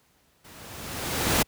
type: noise with level ramp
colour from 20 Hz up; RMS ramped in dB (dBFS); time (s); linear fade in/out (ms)
pink; -49 to -20; 0.44-1.43; 10
effects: pink hiss -64 dBFS RMS until 1.47 s + high-pass 60 Hz 12 dB/octave